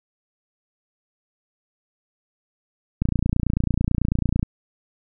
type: click train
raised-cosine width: 5 ms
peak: -8 dBFS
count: 42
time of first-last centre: 3.02-4.429 s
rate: 29.1 Hz
effects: none